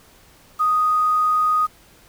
sine tone with quantisation, 1244.5 Hz, D#6, in tune, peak -15 dBFS, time 0.59-1.67 s, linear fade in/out 20 ms, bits 7, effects pink hiss -51 dBFS RMS until 2.08 s

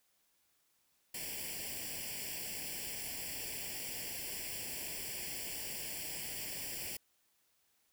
white noise with comb filter, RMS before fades -42 dBFS, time 1.14-6.97 s, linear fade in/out 5 ms, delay 0.39 ms, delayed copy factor +0.95, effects white hiss -75 dBFS RMS until 7.92 s

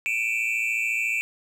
triangle tone cluster, 2312 / 2426 / 2652 Hz, D7 / D#7 / E7, -28 / -44 / +10 cents, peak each -26 dBFS, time 0.06-1.21 s, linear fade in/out 0 ms, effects none

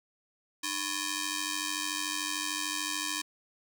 5% pulse ring-modulated tone, 698.5 Hz, F5, in tune, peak -17 dBFS, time 0.63-3.22 s, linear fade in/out 10 ms, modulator 396 Hz, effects none

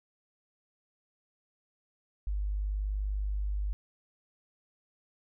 sine tone, 50.4 Hz, G1, 49 cents sharp, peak -29 dBFS, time 2.27-3.73 s, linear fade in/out 0 ms, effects none

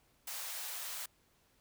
white high-pass noise, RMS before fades -42 dBFS, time 0.27-1.06 s, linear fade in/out 5 ms, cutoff 580 Hz, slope 24 dB/octave, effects pink hiss -71 dBFS RMS until 1.6 s

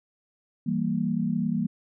sine chord, E diminished, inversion none, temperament equal, 164.81 / 196 / 233.1 Hz, E3 / G3 / Bb3, 0 / 0 / 0 cents, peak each -29 / -28 / -27 dBFS, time 0.66-1.67 s, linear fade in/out 10 ms, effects none

